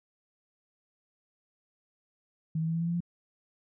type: tone with pitch steps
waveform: sine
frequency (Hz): 159.3 / 161.52 / 163.78 / 166.06 / 168.38 / 170.73 / 173.12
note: D#3 / E3 / E3 / E3 / E3 / F3 / F3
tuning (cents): +41 / -35 / -11 / +13 / +37 / -39 / -15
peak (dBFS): -27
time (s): 2.55-3.005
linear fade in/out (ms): 5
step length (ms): 65
effects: none